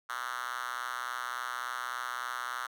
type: tone with high-pass filter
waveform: 5% pulse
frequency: 123.47 Hz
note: B2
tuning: in tune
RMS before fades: -37 dBFS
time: 0.09-2.67 s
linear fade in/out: 10 ms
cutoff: 1300 Hz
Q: 3.2
effects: none